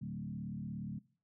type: tone with frequency modulation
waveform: sine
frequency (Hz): 169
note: E3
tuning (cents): +43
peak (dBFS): -38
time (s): 0.01-0.99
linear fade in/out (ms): 10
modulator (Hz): 37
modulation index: 1.6
effects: noise-tail reverb RT60 0.4 s tail -18 dB re dry + high-pass 100 Hz 12 dB/octave